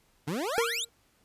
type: exponential sweep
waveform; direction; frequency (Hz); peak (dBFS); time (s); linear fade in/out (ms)
25% pulse; up; 135.7 to 4057; -26; 0.27-0.85; 10
type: tone with exponential decay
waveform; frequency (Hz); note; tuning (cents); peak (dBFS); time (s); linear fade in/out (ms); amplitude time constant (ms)
square; 465.4; A#4; -3; -22; 0.58-0.89; 0; 66
effects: pink hiss -67 dBFS RMS until 1.24 s + resampled to 32000 Hz